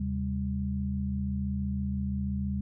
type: tone cluster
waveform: sine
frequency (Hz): 77.9 / 133 / 199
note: D#2 / C3 / G3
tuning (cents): +3 / +29 / +26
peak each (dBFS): -32 / -37 / -31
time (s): 0-2.61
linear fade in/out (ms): 5
effects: none